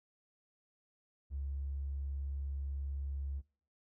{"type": "tone", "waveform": "triangle", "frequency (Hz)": 69.3, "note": "C#2", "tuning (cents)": 0, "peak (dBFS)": -32, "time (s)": [1.3, 3.42], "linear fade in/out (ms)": 50, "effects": ["noise-tail reverb RT60 0.5 s tail -25 dB re dry", "tanh soft clip ceiling -34 dBFS"]}